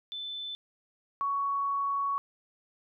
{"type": "tone pair in turn", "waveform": "sine", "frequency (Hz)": [3520, 1117.1], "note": ["A7", "C#6"], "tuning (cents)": [0, 13], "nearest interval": "octave + minor sixth", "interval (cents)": 1987, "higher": "first", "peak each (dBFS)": [-35, -27], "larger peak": "second", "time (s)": [[0.12, 0.55], [1.21, 2.18]], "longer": "second", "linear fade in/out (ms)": 0, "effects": []}